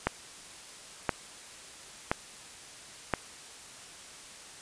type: click train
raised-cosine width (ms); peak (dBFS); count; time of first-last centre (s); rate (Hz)
0.5; -10; 4; 0.07-3.137; 0.978
effects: white hiss -48 dBFS RMS until 4.61 s + resampled to 22050 Hz